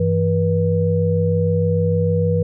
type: tone cluster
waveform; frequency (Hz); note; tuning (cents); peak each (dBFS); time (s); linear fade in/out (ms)
sine; 98.4 / 165 / 484.1; G2 / E3 / B4; +7 / +2 / -35; -19; 0-2.43; 5
effects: none